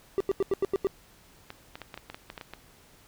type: tone bursts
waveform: triangle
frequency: 390.8 Hz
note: G4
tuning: 5 cents flat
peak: -20 dBFS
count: 7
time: 0.18-0.87 s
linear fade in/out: 0 ms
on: 24 ms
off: 87 ms
type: clicks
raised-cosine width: 0.3 ms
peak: -23 dBFS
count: 11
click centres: 1.504 / 1.755 / 1.817 / 1.942 / 1.976 / 2.1 / 2.145 / 2.301 / 2.378 / 2.412 / 2.536 s
effects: pink hiss -57 dBFS RMS until 3.07 s